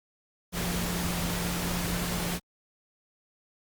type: tone in noise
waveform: sine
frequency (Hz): 175.1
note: F3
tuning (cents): +5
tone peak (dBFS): -32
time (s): 0.52-2.4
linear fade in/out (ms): 50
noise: pink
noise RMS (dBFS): -32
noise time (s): 0.52-2.4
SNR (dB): -3
effects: Opus 48 kbps